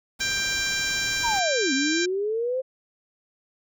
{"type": "noise", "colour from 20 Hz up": "pink", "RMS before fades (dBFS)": -39, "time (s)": [0.19, 1.4], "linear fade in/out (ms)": 10}
{"type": "harmonic tone", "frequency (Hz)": 790, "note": "G5", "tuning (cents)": 13, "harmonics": [2, 3, 4, 5, 6, 7, 8, 9], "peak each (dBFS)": [-28, -31, -37, -31, -38, -32, -35, -34], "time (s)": [0.2, 2.06], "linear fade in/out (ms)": 10}
{"type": "linear two-way sweep", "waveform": "sine", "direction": "down then up", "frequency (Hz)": [985, 259.3, 529], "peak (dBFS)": -23, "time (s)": [1.23, 2.62], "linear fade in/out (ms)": 20, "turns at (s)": 1.73}
{"effects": []}